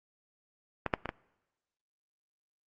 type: clicks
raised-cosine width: 0.5 ms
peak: -15 / -10 / -19 / -18 dBFS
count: 4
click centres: 0.863 / 0.938 / 1.057 / 1.091 s
effects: noise-tail reverb RT60 1.0 s tail -23 dB re dry + Opus 32 kbps